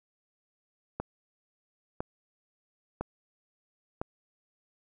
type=click train; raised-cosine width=1 ms; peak=-18 dBFS; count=4; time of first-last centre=1-4.015 s; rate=0.995 Hz; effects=none